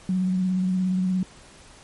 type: tone with vibrato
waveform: sine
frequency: 185 Hz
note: F#3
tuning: in tune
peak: -20 dBFS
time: 0.09-1.23 s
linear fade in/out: 2 ms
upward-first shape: triangle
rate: 17 Hz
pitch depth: 35 cents each way
effects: pink hiss -49 dBFS RMS until 1.83 s + MP3 48 kbps